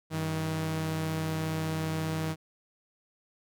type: tone pair together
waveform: sawtooth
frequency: 96.8 / 158.85 Hz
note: G2 / D#3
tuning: -21 / +36 cents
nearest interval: major sixth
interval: 857 cents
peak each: -34 / -26 dBFS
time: 0.1-2.36 s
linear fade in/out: 50 ms
effects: none